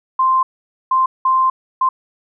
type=tone bursts at uneven times; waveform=sine; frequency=1045 Hz; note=C6; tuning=2 cents flat; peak=-11 dBFS; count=4; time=0.19-0.43 / 0.91-1.06 / 1.25-1.5 / 1.81-1.89 s; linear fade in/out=5 ms; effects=none